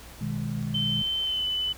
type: chord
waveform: sine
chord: G# minor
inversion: first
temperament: equal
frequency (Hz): 123.47 / 155.56 / 207.7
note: B2 / D#3 / G#3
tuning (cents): 0 / 0 / 0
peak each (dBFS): -32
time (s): 0.21-1.02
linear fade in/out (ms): 5
type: clicks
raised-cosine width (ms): 0.2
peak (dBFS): -29 / -30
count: 2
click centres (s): 0.627 / 1.068
type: tone with pitch glide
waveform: sine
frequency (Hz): 3082 to 3003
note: G7 to F#7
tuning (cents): -30 to +25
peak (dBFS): -25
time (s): 0.74-1.73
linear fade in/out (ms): 10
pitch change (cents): -45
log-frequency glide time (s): 1.23-1.46
effects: added 62 Hz sine -47 dBFS peak until 1.77 s + pink hiss -47 dBFS RMS until 1.77 s